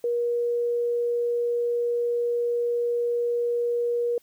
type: tone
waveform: sine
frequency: 476.8 Hz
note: A#4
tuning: 39 cents sharp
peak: -22 dBFS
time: 0.04-4.18 s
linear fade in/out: 2 ms
effects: white hiss -62 dBFS RMS until 4.22 s